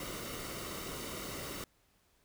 pink noise with comb filter, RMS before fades -42 dBFS, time 0-1.64 s, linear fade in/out 2 ms, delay 1.2 ms, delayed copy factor -0.55, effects pink hiss -71 dBFS RMS until 2.24 s

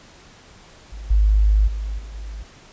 sine tone with level steps, 51.91 Hz, G#1, in tune, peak -31 / -12 / -23 / -32 / -29 dBFS, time 0.92-2.43 s, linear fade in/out 5 ms, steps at 1.1 / 1.67 / 1.98 / 2.14 s, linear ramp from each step 10 ms, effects pink hiss -47 dBFS RMS until 2.72 s + resampled to 16000 Hz

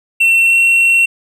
triangle tone with pitch glide, 2705 to 2722 Hz, E7 to F7, +44 to -45 cents, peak -6 dBFS, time 0.2-1.06 s, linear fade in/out 10 ms, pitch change +11 cents, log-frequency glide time 0.41-0.57 s, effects none

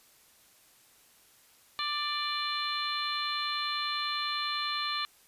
harmonic tone, 590 Hz, D5, 8 cents sharp, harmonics 2 / 3 / 4 / 5 / 6 / 7, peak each -34 / -40 / -39 / -40 / -37 / -36 dBFS, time 1.79-5.05 s, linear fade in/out 0 ms, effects white hiss -61 dBFS RMS until 5.27 s + resampled to 32000 Hz

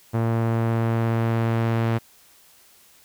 sawtooth tone with low-pass filter sweep, 114.6 Hz, A#2, 29 cents flat, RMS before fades -22 dBFS, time 0.13-1.99 s, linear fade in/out 20 ms, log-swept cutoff 1300 to 2600 Hz, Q 0.71, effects white hiss -54 dBFS RMS until 3.04 s

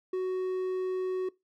triangle tone, 371.4 Hz, F#4, 7 cents sharp, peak -26 dBFS, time 0.13-1.29 s, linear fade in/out 5 ms, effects noise-tail reverb RT60 0.2 s tail -21 dB re dry

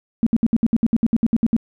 sine tone bursts, 227.8 Hz, A#3, 40 cents flat, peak -12 dBFS, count 14, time 0.23-1.565 s, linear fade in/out 0 ms, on 35 ms, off 65 ms, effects none

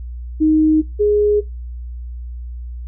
sine tone pair in turn, 311.1 / 416 Hz, D#4 / G#4, 0 / +3 cents, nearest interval perfect fourth, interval 503 cents, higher second, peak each -10 / -11 dBFS, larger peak first, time 0.4-0.82 / 0.99-1.41 s, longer neither, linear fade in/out 20 ms, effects noise-tail reverb RT60 0.2 s tail -20 dB re dry + added 60 Hz sine -26 dBFS peak until 2.87 s

